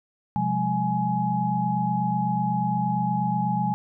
sine tone cluster, 131 / 178.6 / 206.9 / 839 Hz, C3 / F3 / G#3 / G#5, +2 / +39 / -6 / +17 cents, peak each -29 / -27 / -29 / -25 dBFS, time 0.36-3.74 s, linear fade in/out 0 ms, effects none

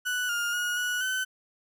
35% pulse tone with pitch steps, 1482 / 1414 / 1445 / 1467 / 1520 Hz, F#6 / F6 / F#6 / F#6 / F#6, +2 / +21 / -41 / -15 / +46 cents, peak -25 dBFS, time 0.05-1.25 s, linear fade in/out 20 ms, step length 240 ms, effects none

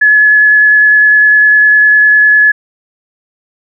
sine tone with vibrato, 1705 Hz, G#6, 45 cents sharp, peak -3 dBFS, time 0.01-2.52 s, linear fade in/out 10 ms, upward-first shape triangle, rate 9.9 Hz, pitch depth 10 cents each way, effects none

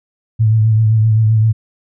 sine tone with vibrato, 110 Hz, A2, in tune, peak -8 dBFS, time 0.39-1.53 s, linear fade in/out 20 ms, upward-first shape triangle, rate 7.7 Hz, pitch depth 47 cents each way, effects none

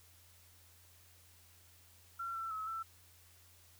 sine tone with pitch steps, 1363 / 1340 / 1288 / 1333 Hz, F6 / E6 / E6 / E6, -43 / +28 / -41 / +19 cents, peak -38 dBFS, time 2.19-2.83 s, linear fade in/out 10 ms, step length 160 ms, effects added 87 Hz sine -65 dBFS peak until 3.79 s + white hiss -64 dBFS RMS until 3.79 s

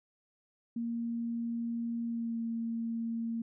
sine tone with pitch glide, 233.1 to 229.5 Hz, A#3 to A#3, 0 to -27 cents, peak -32 dBFS, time 0.76-3.42 s, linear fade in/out 5 ms, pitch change -27 cents, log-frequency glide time 2.06-2.39 s, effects none

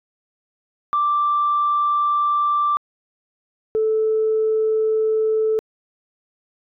sine tone pair in turn, 1175 / 437.7 Hz, D6 / A4, +1 / -9 cents, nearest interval octave + perfect fourth, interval 1710 cents, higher first, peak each -15 dBFS, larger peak neither, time 0.93-2.77 / 3.75-5.59 s, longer neither, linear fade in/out 0 ms, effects tanh soft clip ceiling -11 dBFS

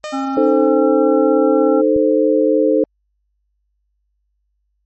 sawtooth tone with exponential decay, 610 Hz, D#5, 34 cents flat, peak -19 dBFS, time 0.04-0.96 s, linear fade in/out 0 ms, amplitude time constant 200 ms
harmonic tone, 270.2 Hz, C#4, 44 cents flat, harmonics 1 / 3 / 5, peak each -19 / -24 / -26 dBFS, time 0.12-1.82 s, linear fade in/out 20 ms
sine chord, A diminished, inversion second, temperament equal with one note detuned, 306.8 / 440 / 523.3 Hz, Eb4 / A4 / C5, -24 / 0 / 0 cents, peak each -15 dBFS, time 0.37-2.84 s, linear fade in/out 2 ms
click, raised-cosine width 5 ms, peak -18 dBFS, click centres 1.963 s
effects added 50 Hz sine -64 dBFS peak until 4.85 s + MP3 32 kbps

